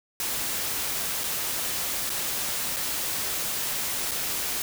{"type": "noise with dropouts", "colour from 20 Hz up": "white", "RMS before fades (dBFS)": -29, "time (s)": [0.2, 4.62], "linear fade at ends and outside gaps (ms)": 1, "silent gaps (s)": [[1.236, 1.24], [2.095, 2.101], [2.763, 2.767], [4.111, 4.116]], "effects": []}